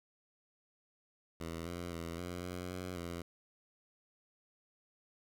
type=tone with pitch steps; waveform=10% pulse; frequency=82.7 / 87.1 / 83.7 / 88.5 / 89.8 / 91.1 / 86.1 Hz; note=E2 / F2 / E2 / F2 / F2 / F#2 / F2; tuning=+6 / -4 / +27 / +23 / +49 / -26 / -24 cents; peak=-32 dBFS; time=1.4-3.22 s; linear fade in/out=5 ms; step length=260 ms; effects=none